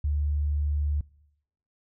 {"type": "tone", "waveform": "sine", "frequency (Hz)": 73.42, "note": "D2", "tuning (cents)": 0, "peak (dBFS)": -23, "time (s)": [0.04, 1.01], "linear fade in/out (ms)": 5, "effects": ["noise-tail reverb RT60 0.8 s tail -23 dB re dry"]}